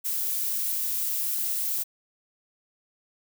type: noise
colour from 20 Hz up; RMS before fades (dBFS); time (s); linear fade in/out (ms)
violet; -28; 0.04-1.84; 20
effects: none